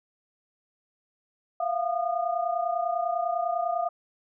sine tone cluster, 680 / 710 / 1221 Hz, F5 / F5 / D#6, -46 / +28 / -33 cents, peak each -28 / -28 / -34 dBFS, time 1.6-3.89 s, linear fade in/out 5 ms, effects none

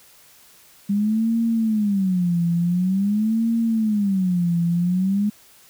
sine tone with vibrato, 197.8 Hz, G3, 16 cents sharp, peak -17 dBFS, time 0.89-5.3 s, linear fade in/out 10 ms, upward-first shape sine, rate 0.47 Hz, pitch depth 260 cents each way, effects white hiss -51 dBFS RMS until 5.69 s

